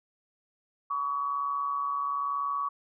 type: tone with amplitude modulation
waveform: sine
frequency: 1131 Hz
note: C#6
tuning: 34 cents sharp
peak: -25 dBFS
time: 0.9-2.69 s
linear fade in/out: 10 ms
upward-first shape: sine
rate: 141 Hz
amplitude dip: 55%
effects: none